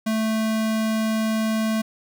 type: tone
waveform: square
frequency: 220 Hz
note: A3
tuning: in tune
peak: -21 dBFS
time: 0.06-1.82 s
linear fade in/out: 10 ms
effects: none